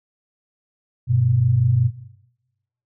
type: tone pair together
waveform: sine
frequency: 98.4 / 123.82 Hz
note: G2 / B2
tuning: +7 / +5 cents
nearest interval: major third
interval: 398 cents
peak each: -21 / -15 dBFS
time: 1.07-1.91 s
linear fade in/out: 50 ms
effects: noise-tail reverb RT60 1.0 s tail -18 dB re dry